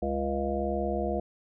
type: harmonic tone with a mistuned harmonic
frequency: 68.9 Hz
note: C#2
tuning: 10 cents flat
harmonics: 1 / 3 / 5 / 7 / 9 / 10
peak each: -34 / -34 / -34 / -34 / -34 / -34 dBFS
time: 0.02-1.2 s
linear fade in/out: 5 ms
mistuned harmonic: 10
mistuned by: +32 cents
effects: none